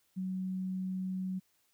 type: tone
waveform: sine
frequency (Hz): 186.8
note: F#3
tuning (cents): +17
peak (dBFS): -33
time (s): 0.16-1.4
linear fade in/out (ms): 20
effects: white hiss -73 dBFS RMS until 1.73 s